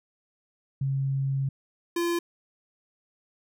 sine / square tone pair in turn, 136.1 / 343 Hz, C#3 / F4, -31 / -31 cents, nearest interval octave + major third, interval 1600 cents, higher second, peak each -24 / -25 dBFS, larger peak first, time 0.81-1.49 / 1.96-2.19 s, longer first, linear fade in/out 5 ms, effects none

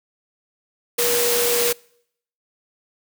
sine tone in noise, 478.6 Hz, A#4, 46 cents sharp, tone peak -21 dBFS, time 0.98-1.73 s, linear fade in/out 10 ms, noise white, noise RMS -21 dBFS, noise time 0.98-1.73 s, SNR -3 dB, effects noise-tail reverb RT60 0.7 s tail -26 dB re dry + high-pass 150 Hz 12 dB/octave

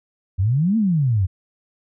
sine exponential two-way sweep, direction up then down, 87.3 to 231.2 to 87.3 Hz, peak -15 dBFS, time 0.38-1.27 s, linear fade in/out 20 ms, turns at 0.77 s, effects none

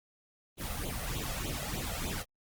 pink noise with flanger, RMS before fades -36 dBFS, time 0.57-2.25 s, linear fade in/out 50 ms, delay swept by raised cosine 0.28 to 1.58 ms, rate 3.3 Hz, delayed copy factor +0.85, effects Opus 24 kbps

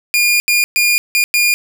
sawtooth tone bursts at uneven times, 2422 Hz, D#7, 47 cents flat, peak -7 dBFS, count 5, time 0.14-0.4 / 0.48-0.64 / 0.76-0.98 / 1.15-1.24 / 1.34-1.54 s, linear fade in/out 0 ms, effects none

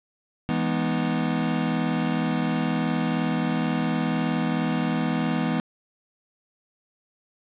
square chord, E major seventh, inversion none, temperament equal, 164.81 / 207.7 / 246.9 / 311.1 Hz, E3 / G#3 / B3 / D#4, 0 / 0 / 0 / 0 cents, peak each -28 / -30 / -27 / -32 dBFS, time 0.49-5.6 s, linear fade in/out 0 ms, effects resampled to 8000 Hz + 8-bit

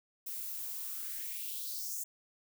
violet noise with high-pass filter sweep, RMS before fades -40 dBFS, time 0.26-2.04 s, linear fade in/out 10 ms, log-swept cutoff 370 to 7400 Hz, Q 3.5, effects none

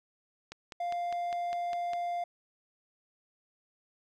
click train, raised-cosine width 0.2 ms, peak -25 dBFS, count 8, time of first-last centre 0.52-1.934 s, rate 4.95 Hz
triangle tone, 698.5 Hz, F5, in tune, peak -29 dBFS, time 0.8-2.24 s, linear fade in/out 5 ms
effects none

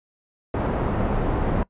pink low-pass noise, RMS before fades -23 dBFS, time 0.54-1.63 s, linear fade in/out 2 ms, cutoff 950 Hz, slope 12 dB/octave, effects noise-tail reverb RT60 0.1 s tail -21 dB re dry + resampled to 8000 Hz

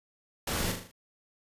pink noise with echo, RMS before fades -32 dBFS, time 0.47-0.72 s, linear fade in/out 5 ms, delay 39 ms, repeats 5, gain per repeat -5 dB, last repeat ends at 0.915 s, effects resampled to 32000 Hz

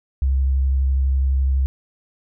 sine tone with vibrato, 66.8 Hz, C2, 36 cents sharp, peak -15 dBFS, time 0.22-1.66 s, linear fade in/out 0 ms, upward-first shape square, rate 12 Hz, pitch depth 14 cents each way, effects none

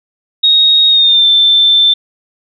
sine tone with pitch glide, 3752 to 3550 Hz, A#7 to A7, +11 to +15 cents, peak -5 dBFS, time 0.43-1.94 s, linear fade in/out 10 ms, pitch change -96 cents, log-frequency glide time 0.88-1.27 s, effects none

